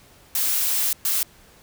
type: noise bursts at uneven times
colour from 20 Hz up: blue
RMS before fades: -22 dBFS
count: 2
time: 0.35-0.93 / 1.05-1.23 s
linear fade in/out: 2 ms
effects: pink hiss -52 dBFS RMS until 1.62 s